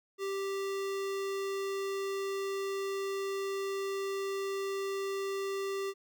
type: tone with notch filter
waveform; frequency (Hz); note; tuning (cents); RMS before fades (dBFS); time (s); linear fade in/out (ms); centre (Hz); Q
square; 392; G4; 0; -35; 0.18-5.94; 50; 11000; 1.9
effects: none